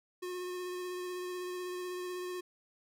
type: tone with vibrato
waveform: square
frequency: 361.3 Hz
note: F#4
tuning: 41 cents flat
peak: -38 dBFS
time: 0.22-2.41 s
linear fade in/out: 10 ms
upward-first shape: sine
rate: 16 Hz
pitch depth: 15 cents each way
effects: none